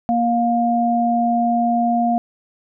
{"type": "tone pair together", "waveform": "sine", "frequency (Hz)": [235.7, 706.3], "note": ["A#3", "F5"], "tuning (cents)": [19, 19], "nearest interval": "octave + perfect fifth", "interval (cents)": 1900, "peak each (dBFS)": [-18, -17], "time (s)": [0.09, 2.18], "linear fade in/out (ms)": 0, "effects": []}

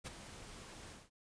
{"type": "noise with ADSR envelope", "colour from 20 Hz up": "pink", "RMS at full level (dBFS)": -42, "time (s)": [0.04, 1.1], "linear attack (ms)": 27, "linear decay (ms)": 20, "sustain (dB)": -10, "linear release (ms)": 190, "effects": ["resampled to 22050 Hz"]}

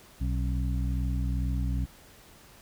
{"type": "harmonic tone with a mistuned harmonic", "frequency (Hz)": 62.3, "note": "B1", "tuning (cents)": 16, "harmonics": [1, 2, 3, 4], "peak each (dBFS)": [-27, -33, -37, -39], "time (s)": [0.2, 1.86], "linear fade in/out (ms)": 20, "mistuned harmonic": 4, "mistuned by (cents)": 150, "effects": ["pink hiss -54 dBFS RMS until 2.61 s"]}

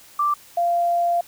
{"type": "tone pair in turn", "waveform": "sine", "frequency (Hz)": [1174.7, 691.7], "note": ["D6", "F5"], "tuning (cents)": [0, -17], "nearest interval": "major sixth", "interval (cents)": 917, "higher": "first", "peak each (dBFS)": -17, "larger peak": "neither", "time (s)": [[0.19, 0.34], [0.57, 1.21]], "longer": "second", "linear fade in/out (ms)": 5, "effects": ["white hiss -48 dBFS RMS until 1.27 s"]}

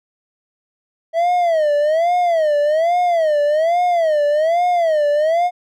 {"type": "tone with vibrato", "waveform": "triangle", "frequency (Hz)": 646, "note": "E5", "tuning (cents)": -35, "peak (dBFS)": -11, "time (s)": [1.13, 5.51], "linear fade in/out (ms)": 50, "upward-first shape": "sine", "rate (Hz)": 1.2, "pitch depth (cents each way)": 180, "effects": []}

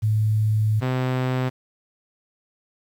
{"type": "tone pair in turn", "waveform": ["sine", "sawtooth"], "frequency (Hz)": [107.9, 128.32], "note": ["A2", "C3"], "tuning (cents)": [-33, -33], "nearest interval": "minor third", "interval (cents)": 300, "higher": "second", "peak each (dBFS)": -17, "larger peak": "neither", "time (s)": [[0.02, 0.81], [0.81, 1.5]], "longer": "first", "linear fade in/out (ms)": 20, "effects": ["low-pass 3000 Hz 12 dB/octave", "8-bit"]}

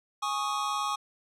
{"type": "chord", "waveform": "square", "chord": "Ab suspended fourth", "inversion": "none", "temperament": "just", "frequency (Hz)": [830.6, 1107.5, 1245.9], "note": ["Ab5", "Db6", "Eb6"], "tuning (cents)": [0, -2, 2], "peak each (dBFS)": [-35, -32, -34], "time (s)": [0.22, 0.96], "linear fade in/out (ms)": 10, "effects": ["low-pass 9000 Hz 12 dB/octave"]}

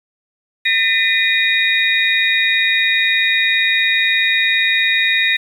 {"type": "tone cluster", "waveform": "sine", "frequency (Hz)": [1815, 2010, 2447, 3762], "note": ["A#6", "B6", "D#7", "A#7"], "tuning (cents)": [-47, 30, -29, 15], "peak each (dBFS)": -18, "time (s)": [0.65, 5.37], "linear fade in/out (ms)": 10, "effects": ["7-bit"]}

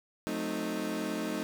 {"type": "chord", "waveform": "30% pulse", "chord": "F# diminished seventh", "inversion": "none", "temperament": "equal with one note detuned", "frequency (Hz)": [182.13, 220, 261.6, 311.1], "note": ["F#3", "A3", "C4", "Eb4"], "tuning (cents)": [-27, 0, 0, 0], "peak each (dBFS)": [-38, -34, -37, -33], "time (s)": [0.27, 1.43], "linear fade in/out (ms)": 0, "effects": []}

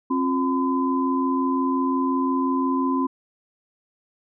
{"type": "tone cluster", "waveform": "sine", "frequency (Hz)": [267.1, 352.8, 1015], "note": ["C4", "F4", "B5"], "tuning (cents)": [36, 18, 47], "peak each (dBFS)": [-21, -29, -25], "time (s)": [0.1, 3.07], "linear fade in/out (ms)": 10, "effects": []}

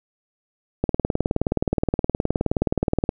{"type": "click train", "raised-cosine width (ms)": 2, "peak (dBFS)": -6, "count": 44, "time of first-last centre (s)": [0.84, 3.091], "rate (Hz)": 19.1, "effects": []}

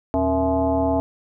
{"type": "tone with frequency modulation", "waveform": "sine", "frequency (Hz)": 466.2, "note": "A#4", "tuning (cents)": 0, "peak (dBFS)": -17, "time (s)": [0.14, 1], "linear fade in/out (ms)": 0, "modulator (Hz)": 194, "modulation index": 1.9, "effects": []}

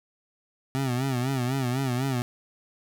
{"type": "tone with vibrato", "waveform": "25% pulse", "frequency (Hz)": 129.3, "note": "C3", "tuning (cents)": -20, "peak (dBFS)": -21, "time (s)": [0.75, 2.22], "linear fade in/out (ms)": 0, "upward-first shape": "sine", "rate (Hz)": 4, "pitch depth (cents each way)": 110, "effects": []}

